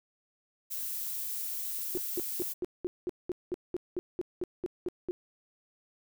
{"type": "noise", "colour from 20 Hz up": "violet", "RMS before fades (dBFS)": -36, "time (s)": [0.7, 2.54], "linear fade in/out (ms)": 20}
{"type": "tone bursts", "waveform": "sine", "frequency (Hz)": 358.1, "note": "F4", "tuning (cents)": 43, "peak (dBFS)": -29, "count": 15, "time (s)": [1.95, 5.11], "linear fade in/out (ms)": 0, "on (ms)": 24, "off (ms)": 200}
{"effects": []}